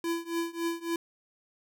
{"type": "tone with tremolo", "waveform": "square", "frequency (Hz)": 336, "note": "E4", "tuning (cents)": 33, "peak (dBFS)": -27, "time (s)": [0.04, 0.96], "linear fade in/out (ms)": 2, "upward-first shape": "triangle", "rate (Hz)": 3.6, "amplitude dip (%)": 95, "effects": []}